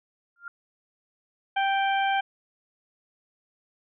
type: tone with exponential growth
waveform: sine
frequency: 1396.9 Hz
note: F6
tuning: in tune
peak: -31 dBFS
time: 0.36-0.48 s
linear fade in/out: 2 ms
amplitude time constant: 26 ms
type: harmonic tone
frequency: 784 Hz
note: G5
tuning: in tune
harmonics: 1 / 2 / 3 / 4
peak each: -23 / -29 / -33 / -35 dBFS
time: 1.56-2.21 s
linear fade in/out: 10 ms
effects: none